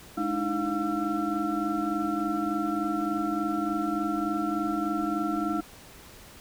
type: tone cluster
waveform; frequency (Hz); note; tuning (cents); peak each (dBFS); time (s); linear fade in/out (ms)
sine; 209.3 / 298.3 / 321.7 / 707 / 1347; G#3 / D4 / E4 / F5 / E6; +14 / +27 / -42 / +21 / +37; -34 / -31 / -30 / -34 / -33; 0.17-5.61; 10
effects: pink hiss -49 dBFS RMS until 6.4 s